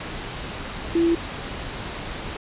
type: tone in noise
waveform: sine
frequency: 336.1 Hz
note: E4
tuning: 34 cents sharp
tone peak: -16 dBFS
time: 0.95-1.15 s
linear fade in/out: 5 ms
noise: pink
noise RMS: -32 dBFS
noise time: 0-2.37 s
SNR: +13 dB
effects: resampled to 8000 Hz